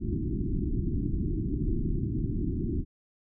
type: low-pass noise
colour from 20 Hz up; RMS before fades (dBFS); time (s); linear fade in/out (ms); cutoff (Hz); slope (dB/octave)
pink; -29; 0-2.85; 50; 370; 96
effects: none